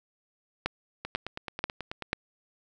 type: two click trains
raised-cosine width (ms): 0.3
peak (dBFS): -11 / -19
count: 4 / 11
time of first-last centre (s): 0.66-2.131 / 1.05-2.131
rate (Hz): 2.04 / 9.25
effects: none